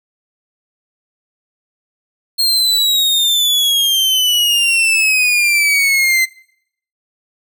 40% pulse exponential sweep, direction down, 4250 to 2055 Hz, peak -10 dBFS, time 2.38-6.26 s, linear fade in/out 20 ms, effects noise-tail reverb RT60 0.7 s tail -24 dB re dry

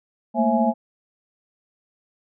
sine tone cluster, 216.8 / 231.1 / 536 / 664 / 836 Hz, A3 / A#3 / C5 / E5 / G#5, -25 / -15 / +42 / +12 / +11 cents, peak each -26 / -20 / -27 / -23 / -23 dBFS, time 0.34-0.74 s, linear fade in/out 50 ms, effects none

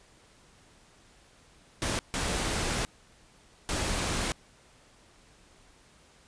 pink noise bursts at uneven times, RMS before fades -30 dBFS, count 3, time 1.82-1.99 / 2.14-2.85 / 3.69-4.32 s, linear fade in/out 0 ms, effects pink hiss -59 dBFS RMS until 6.27 s + resampled to 22050 Hz

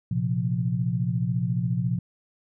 sine chord, Bb suspended second, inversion none, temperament equal, 116.54 / 130.81 / 174.61 Hz, Bb2 / C3 / F3, 0 / 0 / 0 cents, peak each -27 dBFS, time 0.11-1.99 s, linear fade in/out 5 ms, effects none

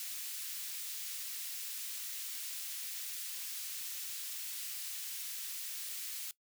white high-pass noise, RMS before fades -42 dBFS, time 0-6.31 s, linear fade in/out 0 ms, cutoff 2400 Hz, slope 12 dB/octave, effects noise-tail reverb RT60 0.1 s tail -19 dB re dry

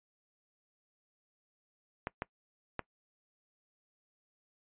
clicks, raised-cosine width 0.5 ms, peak -19 dBFS, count 3, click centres 2.071 / 2.221 / 2.793 s, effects noise-tail reverb RT60 0.1 s tail -22 dB re dry + resampled to 8000 Hz

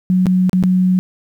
sine tone with dropouts, 184 Hz, F#3, 9 cents flat, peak -10 dBFS, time 0.1-0.99 s, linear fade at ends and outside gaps 0 ms, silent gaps 0.258-0.267 / 0.495-0.531 / 0.627-0.637 s, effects 8-bit

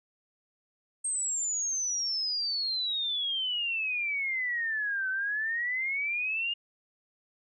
sine exponential two-way sweep, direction down then up, 8490 to 1517 to 2853 Hz, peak -28 dBFS, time 1.04-6.54 s, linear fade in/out 10 ms, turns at 5.09 s, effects none

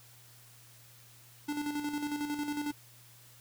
square tone with tremolo, 293.7 Hz, D4, in tune, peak -32 dBFS, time 1.48-2.72 s, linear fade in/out 10 ms, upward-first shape square, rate 11 Hz, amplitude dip 50%, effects added 119 Hz sine -59 dBFS peak until 3.4 s + white hiss -58 dBFS RMS until 3.4 s

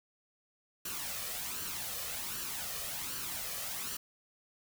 white noise with flanger, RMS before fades -39 dBFS, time 0.85-3.97 s, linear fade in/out 5 ms, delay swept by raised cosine 0.68 to 1.68 ms, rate 1.3 Hz, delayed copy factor +0.55, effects none

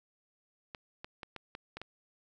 clicks, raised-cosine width 0.3 ms, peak -26 dBFS, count 7, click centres 0.748 / 1.045 / 1.232 / 1.363 / 1.551 / 1.77 / 1.816 s, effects none

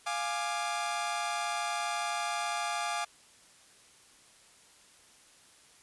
sawtooth chord, D diminished, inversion first, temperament equal with one note detuned, 698.5 / 830.6 / 1188.3 Hz, F5 / Ab5 / D6, 0 / 0 / +20 cents, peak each -32 dBFS, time 0.06-3.05 s, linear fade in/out 10 ms, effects white hiss -59 dBFS RMS until 5.82 s + resampled to 24000 Hz

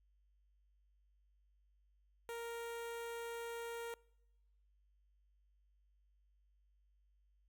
sawtooth tone with notch filter, 466.2 Hz, A#4, in tune, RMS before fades -45 dBFS, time 2.29-3.94 s, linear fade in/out 0 ms, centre 4900 Hz, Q 1.8, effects noise-tail reverb RT60 1.0 s tail -25 dB re dry + added 50 Hz sine -70 dBFS peak until 7.48 s

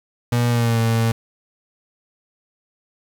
35% pulse tone with pitch glide, 120 to 114.18 Hz, B2 to A#2, -49 to -35 cents, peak -14 dBFS, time 0.32-1.12 s, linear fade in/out 5 ms, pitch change -86 cents, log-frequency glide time 0.49-0.79 s, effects 7-bit

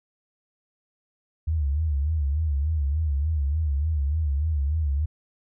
sine tone with vibrato, 74.5 Hz, D2, 25 cents sharp, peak -21 dBFS, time 1.47-5.06 s, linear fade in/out 10 ms, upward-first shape sine, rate 3.4 Hz, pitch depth 140 cents each way, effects none

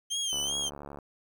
25% pulse tone with vibrato, 3136 Hz, G7, in tune, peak -25 dBFS, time 0.1-0.7 s, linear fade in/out 20 ms, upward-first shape sine, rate 2.6 Hz, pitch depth 88 cents each way
click train, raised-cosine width 1 ms, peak -28 dBFS, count 48, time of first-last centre 0.33-0.987 s, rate 71.5 Hz
effects 10-bit

